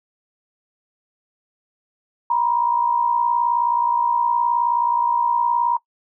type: tone pair together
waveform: sine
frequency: 951.9 / 1011 Hz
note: A#5 / B5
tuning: +36 / +40 cents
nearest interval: minor second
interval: 104 cents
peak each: -16 / -24 dBFS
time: 2.3-5.77 s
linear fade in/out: 5 ms
effects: noise-tail reverb RT60 0.1 s tail -21 dB re dry